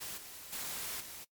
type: noise with level steps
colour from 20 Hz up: white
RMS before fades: -42 / -49 / -40 / -47 dBFS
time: 0-1.25 s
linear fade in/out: 20 ms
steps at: 0.17 / 0.52 / 1 s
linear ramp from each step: 10 ms
effects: noise-tail reverb RT60 0.1 s tail -20 dB re dry + MP3 96 kbps